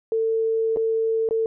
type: tone with dropouts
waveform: sine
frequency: 448 Hz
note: A4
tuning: 31 cents sharp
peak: -19 dBFS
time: 0.12-1.46 s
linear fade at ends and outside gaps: 1 ms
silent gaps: 0.762-0.77 / 1.289-1.309 s
effects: none